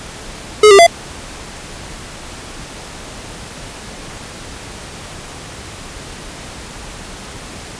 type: tone with pitch steps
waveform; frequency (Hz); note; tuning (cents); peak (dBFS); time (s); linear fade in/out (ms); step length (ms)
square; 424.5 / 395.9 / 681; G#4 / G4 / F5; +38 / +17 / -44; -3; 0.63-0.867; 5; 79
effects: pink hiss -31 dBFS RMS until 7.79 s + resampled to 22050 Hz